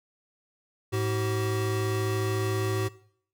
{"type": "tone pair together", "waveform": "square", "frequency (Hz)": [106.8, 380.6], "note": ["G#2", "F#4"], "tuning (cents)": [49, 49], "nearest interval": "octave + minor seventh", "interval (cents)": 2200, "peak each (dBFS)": [-28, -30], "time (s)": [0.92, 2.89], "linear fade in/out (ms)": 20, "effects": ["noise-tail reverb RT60 0.6 s tail -19 dB re dry"]}